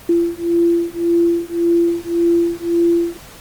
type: beating tone pair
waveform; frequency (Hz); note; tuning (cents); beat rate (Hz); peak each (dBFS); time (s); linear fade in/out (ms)
sine; 339.8 / 341.6; F4 / F4; -47 / -38; 1.8; -16 / -16; 0.09-3.17; 5
effects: pink hiss -39 dBFS RMS until 3.4 s + Opus 24 kbps